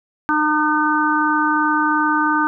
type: harmonic tone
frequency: 303.8 Hz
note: D#4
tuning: 41 cents flat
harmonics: 1 / 3 / 4 / 5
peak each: -20 / -20 / -20 / -20 dBFS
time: 0.29-2.47 s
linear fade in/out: 0 ms
effects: none